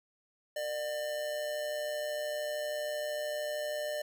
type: tone with amplitude modulation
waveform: square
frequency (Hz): 599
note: D5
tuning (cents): +34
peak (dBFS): -32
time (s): 0.56-4.02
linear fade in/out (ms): 5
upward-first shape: sine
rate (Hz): 133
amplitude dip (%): 45
effects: none